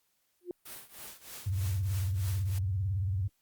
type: tone with exponential growth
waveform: sine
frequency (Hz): 354.8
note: F4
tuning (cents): +27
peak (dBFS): -30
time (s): 0.41-0.51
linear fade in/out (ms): 1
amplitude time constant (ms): 20
type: noise with tremolo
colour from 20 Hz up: white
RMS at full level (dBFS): -43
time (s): 0.65-2.59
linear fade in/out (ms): 10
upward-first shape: triangle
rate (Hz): 3.2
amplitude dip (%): 90
type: tone with vibrato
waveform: sine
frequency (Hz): 95.5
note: G2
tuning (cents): -45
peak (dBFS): -28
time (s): 1.46-3.28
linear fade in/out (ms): 10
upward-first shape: sine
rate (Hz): 18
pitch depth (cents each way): 170
effects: white hiss -75 dBFS RMS until 3.41 s + Opus 48 kbps

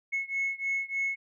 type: beating tone pair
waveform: sine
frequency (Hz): 2187 / 2190.3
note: C#7 / C#7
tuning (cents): -24 / -21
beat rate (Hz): 3.3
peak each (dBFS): -30 / -31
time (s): 0.12-1.16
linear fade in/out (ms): 20
effects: tanh soft clip ceiling -23 dBFS

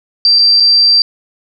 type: tone with dropouts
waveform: sine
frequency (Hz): 4699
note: D8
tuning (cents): 0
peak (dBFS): -5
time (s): 0.25-1.02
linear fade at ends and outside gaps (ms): 1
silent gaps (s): 0.388-0.391 / 0.6-0.604
effects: none

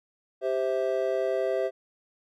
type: chord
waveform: triangle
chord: C major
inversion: second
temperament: just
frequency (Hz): 392.4 / 523.3 / 654.1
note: G4 / C5 / E5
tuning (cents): +2 / 0 / -14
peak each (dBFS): -27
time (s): 0.41-1.71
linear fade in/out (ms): 50
effects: none

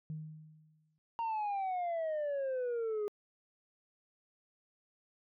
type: tone with exponential decay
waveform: sine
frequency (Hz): 155.56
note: D#3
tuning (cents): 0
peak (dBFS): -36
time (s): 0.1-0.98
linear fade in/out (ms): 0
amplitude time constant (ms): 190
type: exponential sweep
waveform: sine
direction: down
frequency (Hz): 932.3 to 409.3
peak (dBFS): -30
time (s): 1.19-3.08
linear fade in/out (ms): 0
effects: tanh soft clip ceiling -32 dBFS

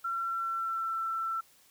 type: tone with pitch glide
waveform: sine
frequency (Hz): 1359 to 1338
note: F6 to E6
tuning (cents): -48 to +25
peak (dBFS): -30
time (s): 0.04-1.41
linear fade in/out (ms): 10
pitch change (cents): -27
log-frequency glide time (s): 0.15-0.96
effects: white hiss -62 dBFS RMS until 1.7 s

